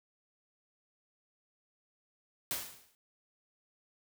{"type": "noise with exponential decay", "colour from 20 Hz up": "white", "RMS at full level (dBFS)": -33, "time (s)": [2.51, 2.95], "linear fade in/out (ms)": 0, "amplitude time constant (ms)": 94, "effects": []}